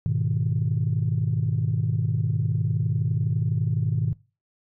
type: chord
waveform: sine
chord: G# minor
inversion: none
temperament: equal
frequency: 103.83 / 123.47 / 155.56 Hz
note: G#2 / B2 / D#3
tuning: 0 / 0 / 0 cents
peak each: -25 dBFS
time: 0.06-4.13 s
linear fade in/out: 0 ms
effects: noise-tail reverb RT60 0.3 s tail -20 dB re dry + tanh soft clip ceiling -14 dBFS